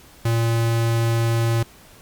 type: tone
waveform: square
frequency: 115.3 Hz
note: A#2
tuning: 19 cents flat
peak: -18 dBFS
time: 0.25-1.63 s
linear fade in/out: 5 ms
effects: pink hiss -48 dBFS RMS until 2.01 s + Opus 48 kbps